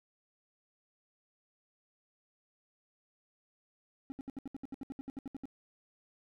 triangle tone bursts, 270.7 Hz, C#4, 41 cents flat, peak -36 dBFS, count 16, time 4.1-5.455 s, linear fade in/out 0 ms, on 20 ms, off 69 ms, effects none

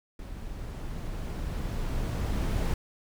brown noise with level ramp, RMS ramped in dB -40 to -26 dBFS, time 0.19-2.74 s, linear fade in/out 2 ms, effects none

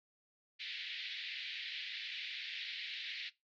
white band-pass noise, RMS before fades -44 dBFS, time 0.59-3.3 s, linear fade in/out 20 ms, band 1900 to 4100 Hz, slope 48 dB/octave, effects noise-tail reverb RT60 0.2 s tail -19 dB re dry + AAC 48 kbps

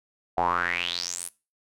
square tone with band-pass filter sweep, 43.65 Hz, F1, in tune, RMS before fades -28 dBFS, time 0.37-1.29 s, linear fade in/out 10 ms, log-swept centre 720 to 11000 Hz, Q 6.9, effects noise-tail reverb RT60 0.3 s tail -21 dB re dry

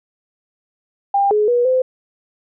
sine tone with pitch steps, 798 / 421.8 / 484.1 / 514 Hz, G5 / G#4 / B4 / C5, +31 / +27 / -35 / -31 cents, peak -12 dBFS, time 1.14-1.82 s, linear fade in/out 5 ms, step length 170 ms, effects none

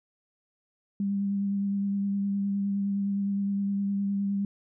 sine tone with vibrato, 199.2 Hz, G3, 28 cents sharp, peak -25 dBFS, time 1-4.45 s, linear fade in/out 2 ms, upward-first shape sine, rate 9.7 Hz, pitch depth 15 cents each way, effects none

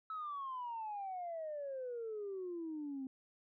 sine exponential sweep, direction down, 1307 to 259.6 Hz, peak -39 dBFS, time 0.1-3.07 s, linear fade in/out 2 ms, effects tanh soft clip ceiling -36 dBFS

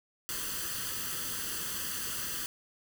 white noise with comb filter, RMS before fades -36 dBFS, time 0.29-2.46 s, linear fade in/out 0 ms, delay 0.65 ms, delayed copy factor +0.7, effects none

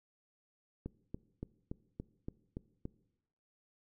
click train, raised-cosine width 3 ms, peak -27 dBFS, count 8, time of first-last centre 0.86-2.854 s, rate 3.51 Hz, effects noise-tail reverb RT60 0.9 s tail -21 dB re dry

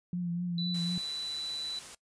sine tone with vibrato, 174.61 Hz, F3, in tune, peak -30 dBFS, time 0.13-0.98 s, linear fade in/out 2 ms, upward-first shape triangle, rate 4 Hz, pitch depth 43 cents each way
sine tone, 3974 Hz, B7, 10 cents sharp, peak -35 dBFS, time 0.58-1.79 s, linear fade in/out 2 ms
white noise, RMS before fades -46 dBFS, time 0.74-1.95 s, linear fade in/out 5 ms
effects noise-tail reverb RT60 0.1 s tail -20 dB re dry + resampled to 22050 Hz

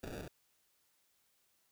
blue noise with sample-and-hold, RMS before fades -45 dBFS, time 0.03-0.28 s, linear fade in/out 5 ms, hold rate 1050 Hz, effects white hiss -75 dBFS RMS until 1.71 s

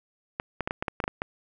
clicks, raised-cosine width 0.5 ms, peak -13 dBFS, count 10, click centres 0.399 / 0.607 / 0.675 / 0.709 / 0.825 / 0.882 / 1.002 / 1.04 / 1.079 / 1.219 s, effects none

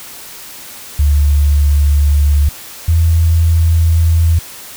sine tone pair in turn, 72.5 / 82.37 Hz, D2 / E2, -22 / -1 cents, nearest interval major second, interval 221 cents, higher second, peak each -7 dBFS, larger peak neither, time 0.99-2.49 / 2.88-4.39 s, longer second, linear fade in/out 5 ms, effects white hiss -32 dBFS RMS until 4.76 s

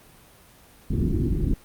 pink low-pass noise, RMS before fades -23 dBFS, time 0.9-1.54 s, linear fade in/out 5 ms, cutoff 360 Hz, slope 48 dB/octave, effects pink hiss -52 dBFS RMS until 1.64 s + Opus 32 kbps

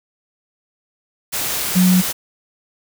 sine tone in noise, 183 Hz, F#3, 19 cents flat, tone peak -10 dBFS, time 1.75-2.02 s, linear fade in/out 20 ms, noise white, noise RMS -22 dBFS, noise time 1.32-2.13 s, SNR +9 dB, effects none

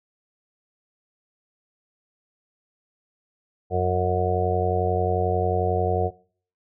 harmonic tone, 91.2 Hz, F#2, 24 cents flat, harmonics 1 / 2 / 4 / 5 / 6 / 7 / 8, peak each -25 / -32 / -30 / -25 / -32 / -30 / -26 dBFS, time 3.7-6.11 s, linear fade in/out 50 ms, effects noise-tail reverb RT60 0.5 s tail -21 dB re dry

